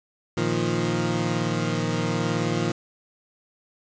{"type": "chord", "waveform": "20% pulse", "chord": "Bb suspended fourth", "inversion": "none", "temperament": "equal", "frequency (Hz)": [116.54, 155.56, 174.61], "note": ["Bb2", "Eb3", "F3"], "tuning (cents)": [0, 0, 0], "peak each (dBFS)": -22, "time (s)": [0.37, 2.72], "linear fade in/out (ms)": 5, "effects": ["resampled to 16000 Hz", "7-bit"]}